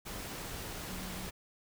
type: tone in noise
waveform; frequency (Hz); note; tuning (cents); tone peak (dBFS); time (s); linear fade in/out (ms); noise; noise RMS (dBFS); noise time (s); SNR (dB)
sine; 185.4; F#3; +4; -45; 0.87-1.28; 20; pink; -42; 0.05-1.31; -6
effects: none